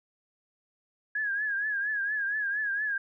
sine tone with vibrato, 1661.2 Hz, G#6, in tune, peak -27 dBFS, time 1.15-2.98 s, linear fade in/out 5 ms, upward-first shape triangle, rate 4.3 Hz, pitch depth 97 cents each way, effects none

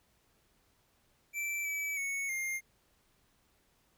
square tone with pitch steps, 2333 / 2298 / 2213 / 2117 Hz, D7 / D7 / C#7 / C7, -12 / -38 / -3 / +20 cents, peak -34 dBFS, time 1.33-2.61 s, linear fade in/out 50 ms, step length 320 ms, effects pink hiss -71 dBFS RMS until 3.97 s

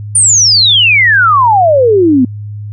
sine exponential sweep, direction down, 9380 to 241 Hz, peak -4 dBFS, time 0.15-2.25 s, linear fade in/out 5 ms, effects added 104 Hz sine -20 dBFS peak until 2.72 s

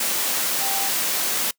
sine tone in noise, 784 Hz, G5, in tune, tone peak -29 dBFS, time 0.61-0.89 s, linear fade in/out 5 ms, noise white, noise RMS -23 dBFS, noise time 0-1.51 s, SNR -9 dB, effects noise-tail reverb RT60 0.1 s tail -23 dB re dry + high-pass 200 Hz 12 dB/octave

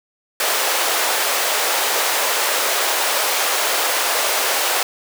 pink high-pass noise, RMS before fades -19 dBFS, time 0.4-4.83 s, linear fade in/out 2 ms, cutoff 490 Hz, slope 24 dB/octave, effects none

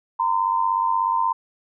sine tone pair together, 925 / 1021.6 Hz, A#5 / C6, -14 / -42 cents, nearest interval major second, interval 172 cents, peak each -21 dBFS, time 0.19-1.33 s, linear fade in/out 10 ms, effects none

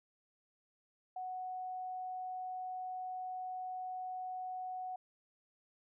sine tone, 740 Hz, F#5, in tune, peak -39 dBFS, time 1.16-4.96 s, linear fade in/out 5 ms, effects none

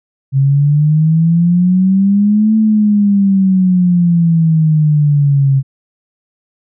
sine exponential two-way sweep, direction up then down, 134.2 to 220 to 134.2 Hz, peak -7 dBFS, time 0.32-5.63 s, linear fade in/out 50 ms, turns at 2.56 s, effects none

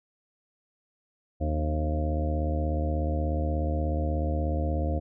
harmonic tone with a mistuned harmonic, 76.6 Hz, D#2, 27 cents flat, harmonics 1 / 2 / 3 / 4 / 5 / 6 / 7 / 8 / 9, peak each -26 / -36 / -37 / -35 / -44 / -44 / -35 / -46 / -37 dBFS, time 1.4-5 s, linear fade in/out 20 ms, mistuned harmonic 3, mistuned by +58 cents, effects none

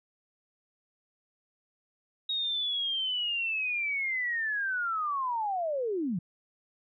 sine linear sweep, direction down, 3778 to 157.2 Hz, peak -28 dBFS, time 2.29-6.19 s, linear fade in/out 5 ms, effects none

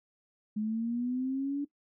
sine linear sweep, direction up, 210 to 288.7 Hz, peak -29 dBFS, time 0.56-1.65 s, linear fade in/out 10 ms, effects noise-tail reverb RT60 0.1 s tail -18 dB re dry

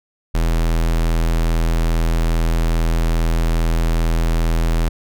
square tone, 41.2 Hz, E1, in tune, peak -15 dBFS, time 0.34-4.89 s, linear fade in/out 10 ms, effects none

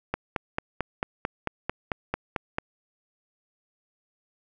click train, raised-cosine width 0.5 ms, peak -11 dBFS, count 12, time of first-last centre 0.14-2.584 s, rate 4.5 Hz, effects none

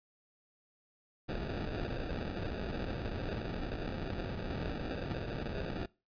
pink noise with sample-and-hold, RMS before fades -38 dBFS, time 1.28-5.86 s, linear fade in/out 10 ms, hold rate 1050 Hz, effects noise-tail reverb RT60 0.3 s tail -23 dB re dry + resampled to 11025 Hz

